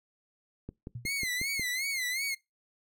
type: click train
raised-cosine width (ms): 3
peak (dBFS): -26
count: 6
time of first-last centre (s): 0.69-1.596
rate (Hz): 5.52
type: tone with exponential decay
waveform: sine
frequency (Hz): 120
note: B2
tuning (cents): -49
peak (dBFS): -33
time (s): 0.95-1.11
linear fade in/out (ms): 5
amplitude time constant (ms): 34
type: tone with vibrato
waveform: sawtooth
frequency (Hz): 2100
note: C7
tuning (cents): +6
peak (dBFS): -27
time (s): 1.05-2.35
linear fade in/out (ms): 10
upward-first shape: sine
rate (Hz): 2.7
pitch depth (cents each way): 120
effects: noise-tail reverb RT60 0.2 s tail -23 dB re dry